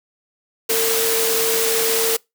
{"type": "tone in noise", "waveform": "sine", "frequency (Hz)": 452.9, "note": "A#4", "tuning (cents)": -50, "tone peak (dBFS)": -20, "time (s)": [0.69, 2.17], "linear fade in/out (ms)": 10, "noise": "white", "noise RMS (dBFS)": -20, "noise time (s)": [0.69, 2.17], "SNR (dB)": -3, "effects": ["noise-tail reverb RT60 0.2 s tail -25 dB re dry", "high-pass 200 Hz 12 dB/octave"]}